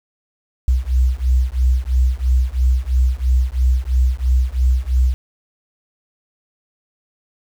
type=beating tone pair; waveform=sine; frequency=61.74 / 64.74 Hz; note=B1 / C2; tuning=0 / -18 cents; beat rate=3 Hz; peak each=-16 dBFS; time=0.68-5.14 s; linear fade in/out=0 ms; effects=7-bit